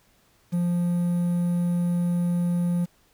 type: tone with quantisation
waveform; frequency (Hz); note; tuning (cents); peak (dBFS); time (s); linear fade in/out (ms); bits
triangle; 174.61; F3; 0; -19; 0.52-2.86; 20; 8
effects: pink hiss -62 dBFS RMS until 3.13 s